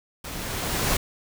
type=noise with level ramp; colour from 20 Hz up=pink; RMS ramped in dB=-36 to -22 dBFS; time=0.24-0.97 s; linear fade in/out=5 ms; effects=none